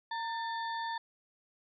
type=harmonic tone with a mistuned harmonic; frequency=889 Hz; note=A5; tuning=18 cents sharp; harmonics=1 / 2 / 4 / 5; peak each=-35 / -41 / -47 / -49 dBFS; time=0.11-0.98 s; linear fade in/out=5 ms; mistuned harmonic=1; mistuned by=+60 cents; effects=none